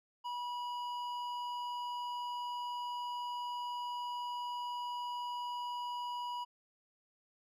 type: tone with hard clipping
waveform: sine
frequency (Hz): 973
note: B5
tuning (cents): -26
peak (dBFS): -39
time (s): 0.24-6.45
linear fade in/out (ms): 20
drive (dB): 9
effects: none